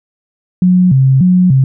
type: tone with vibrato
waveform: sine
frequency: 155.56 Hz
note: D#3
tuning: in tune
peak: -5 dBFS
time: 0.62-1.64 s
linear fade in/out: 2 ms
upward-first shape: square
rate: 1.7 Hz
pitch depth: 270 cents each way
effects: none